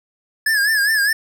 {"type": "tone with vibrato", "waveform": "square", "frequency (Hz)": 1697, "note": "G#6", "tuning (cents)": 37, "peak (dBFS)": -15, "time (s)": [0.46, 1.13], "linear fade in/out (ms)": 5, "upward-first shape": "sine", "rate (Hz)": 4.9, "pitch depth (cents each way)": 96, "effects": []}